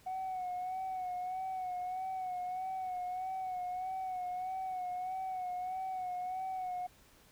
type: tone with vibrato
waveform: sine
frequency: 740 Hz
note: F#5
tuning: in tune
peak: -34 dBFS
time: 0.06-6.87 s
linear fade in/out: 10 ms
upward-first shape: sine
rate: 1.6 Hz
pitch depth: 42 cents each way
effects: tanh soft clip ceiling -33 dBFS + pink hiss -63 dBFS RMS until 7.31 s